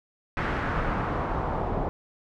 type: noise with low-pass filter sweep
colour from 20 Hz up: pink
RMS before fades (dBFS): -28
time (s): 0.37-1.89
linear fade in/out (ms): 0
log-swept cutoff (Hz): 1800 to 780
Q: 1.6
effects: none